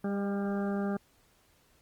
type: harmonic tone with a mistuned harmonic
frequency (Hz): 199.7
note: G3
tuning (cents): +32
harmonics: 1 / 2 / 3 / 4 / 6 / 7 / 8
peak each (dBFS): -30 / -36 / -40 / -42 / -46 / -47 / -48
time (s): 0.04-0.97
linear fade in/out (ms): 5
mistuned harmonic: 3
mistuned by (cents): +16
effects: pink hiss -66 dBFS RMS until 1.81 s + Opus 32 kbps